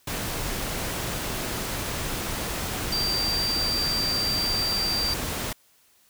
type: tone in noise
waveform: sine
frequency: 4699 Hz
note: D8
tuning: in tune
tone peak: -24 dBFS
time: 2.92-5.14 s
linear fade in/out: 5 ms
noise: pink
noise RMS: -30 dBFS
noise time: 0.07-5.53 s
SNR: +3 dB
effects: white hiss -61 dBFS RMS until 6.09 s